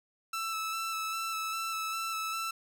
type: tone with vibrato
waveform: sawtooth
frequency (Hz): 1320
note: E6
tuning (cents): +2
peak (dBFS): -29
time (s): 0.33-2.51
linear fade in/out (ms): 5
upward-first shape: square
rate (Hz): 2.5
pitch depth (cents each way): 15
effects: none